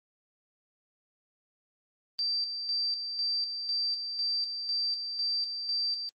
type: tone with tremolo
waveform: sine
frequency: 4681 Hz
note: D8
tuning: 7 cents flat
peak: -27 dBFS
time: 2.19-6.09 s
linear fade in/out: 0 ms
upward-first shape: square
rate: 2 Hz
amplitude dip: 50%
effects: Opus 24 kbps